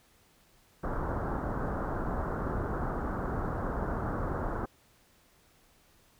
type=low-pass noise; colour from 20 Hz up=pink; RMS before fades=-33 dBFS; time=0.83-4.66 s; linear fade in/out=10 ms; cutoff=1500 Hz; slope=48 dB/octave; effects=pink hiss -64 dBFS RMS until 6.19 s